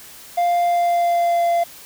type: tone with pitch glide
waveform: triangle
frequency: 698.5 to 686.9 Hz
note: F5 to F5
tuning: 0 to -29 cents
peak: -13 dBFS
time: 0.37-1.64 s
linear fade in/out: 10 ms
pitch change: -29 cents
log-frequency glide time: 0.57-1.49 s
effects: white hiss -41 dBFS RMS until 1.85 s